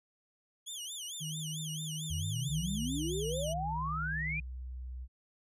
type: tone with vibrato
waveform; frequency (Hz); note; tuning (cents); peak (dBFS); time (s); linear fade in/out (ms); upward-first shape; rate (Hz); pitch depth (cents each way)
20% pulse; 3217; G7; +44; -34; 0.66-3.54; 20; sine; 4.5; 200
type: tone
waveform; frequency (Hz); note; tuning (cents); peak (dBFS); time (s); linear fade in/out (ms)
sine; 155.56; D#3; 0; -38; 1.2-4.41; 20
type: exponential sweep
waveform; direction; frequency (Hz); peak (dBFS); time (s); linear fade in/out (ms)
sine; up; 77.78 to 2473; -34; 2.1-4.4; 5
type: tone with pitch glide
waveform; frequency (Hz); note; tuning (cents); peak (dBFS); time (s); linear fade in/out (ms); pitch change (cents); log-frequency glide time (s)
sine; 64 to 62.86; C2 to B1; -38 to +31; -39; 2.47-5.08; 50; -31; 3.71-4.9
effects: resampled to 32000 Hz